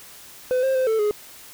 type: tone with pitch steps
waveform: triangle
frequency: 507 / 530 / 518 / 442.8 / 418.6 Hz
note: B4 / C5 / C5 / A4 / G#4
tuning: +45 / +22 / -17 / +11 / +14 cents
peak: -16 dBFS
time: 0.51-1.11 s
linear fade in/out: 0 ms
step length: 120 ms
effects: white hiss -44 dBFS RMS until 1.53 s